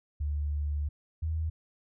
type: tone pair in turn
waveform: sine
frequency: 73.42 / 79.75 Hz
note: D2 / D#2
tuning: 0 / +43 cents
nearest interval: minor second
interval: 143 cents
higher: second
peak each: -28 dBFS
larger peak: neither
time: 0.2-0.89 / 1.22-1.5 s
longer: first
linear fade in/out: 10 ms
effects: none